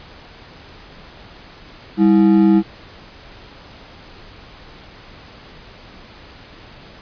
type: ring-modulated tone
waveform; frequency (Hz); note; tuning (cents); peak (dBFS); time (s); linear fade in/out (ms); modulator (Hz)
triangle; 261.6; C4; 0; -4; 1.97-2.63; 50; 63.5
effects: pink hiss -41 dBFS RMS until 7.01 s + resampled to 11025 Hz